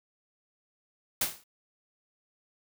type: noise with exponential decay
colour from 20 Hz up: white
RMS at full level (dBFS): -24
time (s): 1.21-1.44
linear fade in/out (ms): 5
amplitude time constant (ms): 48
effects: none